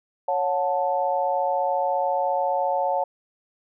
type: chord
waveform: sine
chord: F# minor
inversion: second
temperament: equal with one note detuned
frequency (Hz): 554.4 / 725.6 / 880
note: C#5 / F#5 / A5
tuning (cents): 0 / -34 / 0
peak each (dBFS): -25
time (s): 0.28-3.04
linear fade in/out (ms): 5
effects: none